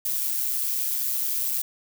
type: noise with amplitude modulation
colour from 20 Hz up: violet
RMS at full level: -24 dBFS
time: 0.05-1.62 s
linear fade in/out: 5 ms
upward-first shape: sine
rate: 130 Hz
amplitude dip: 50%
effects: none